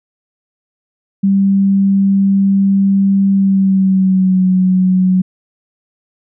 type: tone with pitch glide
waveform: sine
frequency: 196 to 185.21 Hz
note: G3 to F#3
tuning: 0 to +2 cents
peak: -8 dBFS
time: 1.23-5.22 s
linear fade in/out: 10 ms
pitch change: -98 cents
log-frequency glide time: 3.32-4.45 s
effects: none